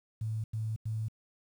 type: tone bursts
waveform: sine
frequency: 110 Hz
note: A2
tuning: in tune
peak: -31 dBFS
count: 3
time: 0.21-1.084 s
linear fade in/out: 5 ms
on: 230 ms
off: 92 ms
effects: 10-bit